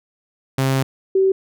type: tone pair in turn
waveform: sawtooth / sine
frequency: 133.7 / 383.4 Hz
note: C3 / G4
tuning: +38 / -38 cents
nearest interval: octave + tritone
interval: 1824 cents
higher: second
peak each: -12 dBFS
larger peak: neither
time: 0.58-0.83 / 1.15-1.32 s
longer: first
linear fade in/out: 5 ms
effects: none